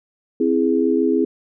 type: chord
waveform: sine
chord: C augmented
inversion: none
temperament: equal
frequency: 261.6 / 329.6 / 415.3 Hz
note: C4 / E4 / G#4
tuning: 0 / 0 / 0 cents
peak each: -19 dBFS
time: 0.4-1.25 s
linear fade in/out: 5 ms
effects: none